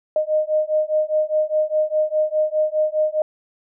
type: beating tone pair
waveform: sine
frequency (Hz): 614 / 618.9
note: D#5 / D#5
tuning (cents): -23 / -9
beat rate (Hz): 4.9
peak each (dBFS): -20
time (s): 0.16-3.22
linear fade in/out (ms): 2
effects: none